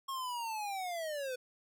square linear sweep, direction down, 1090 to 493.9 Hz, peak -37 dBFS, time 0.08-1.36 s, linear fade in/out 10 ms, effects none

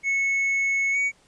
triangle tone with pitch glide, 2200 to 2250 Hz, C#7 to C#7, -14 to +25 cents, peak -19 dBFS, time 0.03-1.12 s, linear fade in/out 50 ms, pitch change +39 cents, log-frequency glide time 0.92-0.98 s, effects pink hiss -59 dBFS RMS until 1.27 s + resampled to 22050 Hz

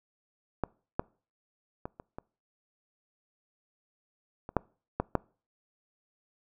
clicks, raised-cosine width 1 ms, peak -14 / -13 / -22 / -29 / -26 / -26 / -10 / -13 / -10 dBFS, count 9, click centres 0.637 / 0.995 / 1.855 / 1.999 / 2.185 / 4.491 / 4.567 / 5 / 5.153 s, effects noise-tail reverb RT60 0.4 s tail -25 dB re dry

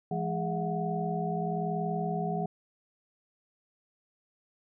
sine tone cluster, 168.1 / 209.1 / 413 / 673 / 734 Hz, E3 / G#3 / G#4 / E5 / F#5, +34 / +12 / -10 / +36 / -14 cents, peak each -32 / -38 / -36 / -40 / -34 dBFS, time 0.11-2.46 s, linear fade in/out 5 ms, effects none

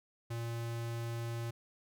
square tone, 116.54 Hz, A#2, in tune, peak -37 dBFS, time 0.3-1.51 s, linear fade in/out 10 ms, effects none

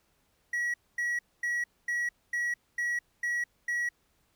triangle tone bursts, 1921 Hz, B6, 48 cents flat, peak -26 dBFS, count 8, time 0.53-3.89 s, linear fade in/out 5 ms, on 210 ms, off 240 ms, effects pink hiss -71 dBFS RMS until 4.35 s

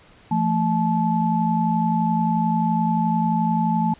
sine tone cluster, 170.9 / 222.4 / 866 Hz, F3 / A3 / A5, -37 / +19 / -28 cents, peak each -22 dBFS, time 0.31-3.94 s, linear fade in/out 5 ms, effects pink hiss -51 dBFS RMS until 3.99 s + resampled to 8000 Hz

